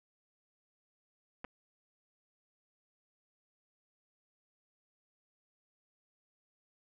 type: clicks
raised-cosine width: 0.5 ms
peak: -28 dBFS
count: 2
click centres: 1.444 / 1.448 s
effects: none